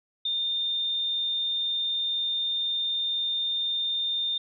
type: tone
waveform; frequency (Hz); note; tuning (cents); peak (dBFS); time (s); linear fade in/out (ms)
sine; 3621; A7; +49; -25; 0.25-4.38; 5
effects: none